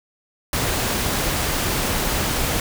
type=noise; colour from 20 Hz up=pink; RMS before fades=-22 dBFS; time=0.53-2.6 s; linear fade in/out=2 ms; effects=none